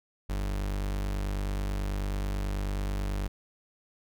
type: tone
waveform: 40% pulse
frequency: 49.22 Hz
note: G1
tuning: 8 cents sharp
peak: -28 dBFS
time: 0.29-3.28 s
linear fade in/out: 10 ms
effects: none